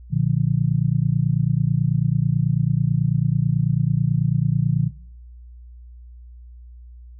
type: chord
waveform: sine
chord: Bb major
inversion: none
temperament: just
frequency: 116.54 / 145.68 / 174.81 Hz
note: Bb2 / D3 / F3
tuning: 0 / -14 / +2 cents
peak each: -22 / -19 / -23 dBFS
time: 0.1-4.91 s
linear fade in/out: 50 ms
effects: noise-tail reverb RT60 0.7 s tail -23 dB re dry + added 60 Hz sine -39 dBFS peak until 7.19 s